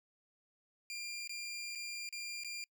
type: tone with dropouts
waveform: 20% pulse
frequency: 2392 Hz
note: D7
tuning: 31 cents sharp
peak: -36 dBFS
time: 0.9-2.64 s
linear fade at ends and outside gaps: 1 ms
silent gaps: 1.275-1.294 / 1.751-1.756 / 2.09-2.126 / 2.436-2.446 s
effects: noise-tail reverb RT60 0.1 s tail -26 dB re dry